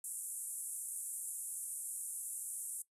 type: band-pass noise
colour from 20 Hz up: white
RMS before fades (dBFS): -43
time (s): 0.04-2.82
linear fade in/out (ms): 2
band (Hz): 8200 to 11000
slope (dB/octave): 48
effects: noise-tail reverb RT60 0.1 s tail -17 dB re dry + resampled to 32000 Hz